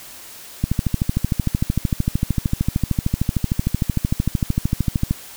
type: click train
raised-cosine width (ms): 5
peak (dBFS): -5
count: 60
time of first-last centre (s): 0.64-5.11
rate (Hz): 13.2
effects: white hiss -39 dBFS RMS until 5.36 s